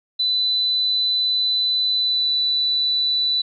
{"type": "tone with pitch glide", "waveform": "sine", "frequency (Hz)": [3999, 3974], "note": ["B7", "B7"], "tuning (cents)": [21, 10], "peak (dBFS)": -17, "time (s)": [0.19, 3.42], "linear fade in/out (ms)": 10, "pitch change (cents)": -11, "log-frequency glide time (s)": [1.96, 2.29], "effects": []}